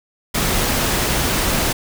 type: noise with amplitude modulation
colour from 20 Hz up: pink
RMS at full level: -17 dBFS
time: 0.34-1.73 s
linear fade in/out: 10 ms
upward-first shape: sine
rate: 230 Hz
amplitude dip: 35%
effects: none